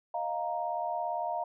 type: chord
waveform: sine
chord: Eb suspended second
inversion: none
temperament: just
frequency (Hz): 622.3 / 700 / 933.4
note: Eb5 / F5 / Bb5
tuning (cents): 0 / +4 / +2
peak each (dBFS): -37 / -33 / -35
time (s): 0.14-1.44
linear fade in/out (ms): 5
effects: none